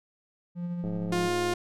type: tone with tremolo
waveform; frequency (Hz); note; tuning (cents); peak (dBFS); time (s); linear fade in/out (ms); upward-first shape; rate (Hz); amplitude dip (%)
triangle; 174.61; F3; 0; -27; 0.55-1.3; 50; sine; 13; 30
type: click train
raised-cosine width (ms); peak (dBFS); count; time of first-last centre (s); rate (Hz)
2; -25; 74; 0.84-1.535; 105
type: tone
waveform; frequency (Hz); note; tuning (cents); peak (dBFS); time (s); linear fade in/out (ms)
sawtooth; 353.6; F4; +22; -22; 1.12-1.54; 5
effects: low-pass 10000 Hz 12 dB/octave

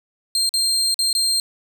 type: tone with dropouts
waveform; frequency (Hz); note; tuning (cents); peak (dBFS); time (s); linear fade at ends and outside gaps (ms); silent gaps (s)
30% pulse; 4186; C8; 0; -14; 0.35-1.4; 1; 0.492-0.539 / 0.943-0.99 / 1.129-1.15
effects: none

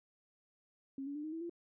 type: tone with pitch steps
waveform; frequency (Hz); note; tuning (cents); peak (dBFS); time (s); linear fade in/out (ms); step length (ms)
sine; 271.2 / 284 / 297.5 / 311.5 / 326.3 / 341.7; C#4 / C#4 / D4 / D#4 / E4 / F4; -38 / +42 / +22 / +2 / -18 / -38; -39; 0.98-1.496; 2; 86
effects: none

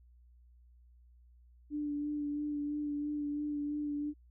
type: tone with vibrato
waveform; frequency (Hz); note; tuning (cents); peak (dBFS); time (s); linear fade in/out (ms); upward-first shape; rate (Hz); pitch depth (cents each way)
sine; 293.7; D4; 0; -33; 1.7-4.14; 50; sine; 3; 20
effects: added 60 Hz sine -58 dBFS peak until 4.3 s

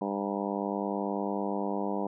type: harmonic tone with a mistuned harmonic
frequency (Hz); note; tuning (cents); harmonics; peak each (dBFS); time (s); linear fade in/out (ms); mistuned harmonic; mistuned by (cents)
100.2; G2; +38; 2 / 3 / 4 / 5 / 6 / 7 / 8 / 9 / 10; -34 / -36 / -37 / -38 / -39 / -39 / -40 / -41 / -41; 0.01-2.07; 5; 10; -55
effects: none

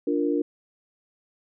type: chord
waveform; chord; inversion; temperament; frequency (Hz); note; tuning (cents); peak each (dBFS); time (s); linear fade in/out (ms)
sine; Bb major; first; equal; 293.7 / 349.2 / 466.2; D4 / F4 / Bb4; 0 / 0 / 0; -24 / -27 / -27; 0.07-0.42; 5
effects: none

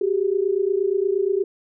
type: tone pair together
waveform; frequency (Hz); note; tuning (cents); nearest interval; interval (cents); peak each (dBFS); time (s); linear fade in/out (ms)
sine; 377 / 405.5; F#4 / G#4; +32 / -41; minor second; 127; -21; 0.01-1.44; 5
effects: none

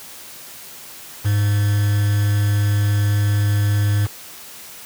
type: tone with quantisation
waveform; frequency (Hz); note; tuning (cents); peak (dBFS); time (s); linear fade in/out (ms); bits
triangle; 102.5; G#2; -22; -12; 1.24-4.07; 20; 5
effects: white hiss -38 dBFS RMS until 4.85 s + high-pass 60 Hz 12 dB/octave

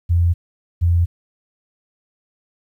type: tone pair in turn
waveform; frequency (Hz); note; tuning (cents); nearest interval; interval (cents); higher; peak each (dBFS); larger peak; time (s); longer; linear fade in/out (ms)
sine; 85.9 / 85.9; F2 / F2; -28 / -28; unison; 0; neither; -12; neither; 0.09-0.34 / 0.81-1.06; neither; 20
effects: 9-bit

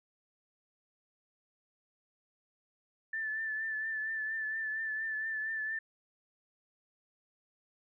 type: tone with vibrato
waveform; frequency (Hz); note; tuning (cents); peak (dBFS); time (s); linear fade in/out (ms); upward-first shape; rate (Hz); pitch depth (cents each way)
sine; 1760; A6; 0; -33; 3.13-5.79; 5; triangle; 4.3; 39
effects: none

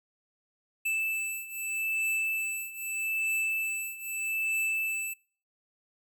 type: beating tone pair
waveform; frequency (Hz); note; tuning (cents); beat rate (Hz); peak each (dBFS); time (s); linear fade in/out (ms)
square; 2637 / 2637.8; E7 / E7; 0 / +1; 0.8; -35 / -32; 0.85-5.14; 10
effects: noise-tail reverb RT60 0.5 s tail -25 dB re dry

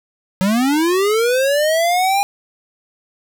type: linear sweep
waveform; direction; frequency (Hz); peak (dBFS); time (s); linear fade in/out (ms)
square; up; 181.6 to 813; -14; 0.41-2.23; 0
effects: none

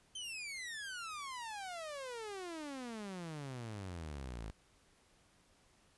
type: exponential sweep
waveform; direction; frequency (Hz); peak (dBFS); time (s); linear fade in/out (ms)
sawtooth; down; 3136 to 51.1; -39; 0.15-4.51; 5
effects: pink hiss -69 dBFS RMS until 5.97 s + resampled to 24000 Hz

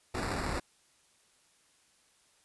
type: noise with sample-and-hold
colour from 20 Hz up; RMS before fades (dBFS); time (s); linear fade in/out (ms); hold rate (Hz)
pink; -34; 0.14-0.6; 10; 3150
effects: white hiss -67 dBFS RMS until 2.44 s + resampled to 24000 Hz

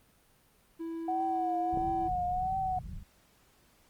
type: tone with pitch glide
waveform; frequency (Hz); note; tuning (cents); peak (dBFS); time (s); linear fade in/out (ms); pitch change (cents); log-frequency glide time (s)
triangle; 329.6 to 334.2; E4 to E4; 0 to +24; -33; 0.79-2.09; 20; +24; 1.27-1.9
type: tone with vibrato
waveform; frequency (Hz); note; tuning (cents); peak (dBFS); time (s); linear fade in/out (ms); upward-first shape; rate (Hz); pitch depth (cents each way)
sine; 740; F#5; 0; -29; 1.08-2.79; 5; triangle; 1.5; 70
type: low-pass noise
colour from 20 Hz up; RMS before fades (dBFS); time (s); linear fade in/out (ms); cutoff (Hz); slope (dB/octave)
pink; -42; 1.72-3.03; 5; 200; 96
type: clicks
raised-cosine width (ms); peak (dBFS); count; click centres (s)
2; -24 / -34; 2; 1.774 / 1.82
effects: pink hiss -65 dBFS RMS until 3.89 s + Opus 32 kbps

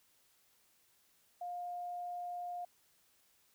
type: tone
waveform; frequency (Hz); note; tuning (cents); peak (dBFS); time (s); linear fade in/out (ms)
sine; 708; F5; +23; -39; 1.41-2.65; 5
effects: white hiss -71 dBFS RMS until 3.54 s

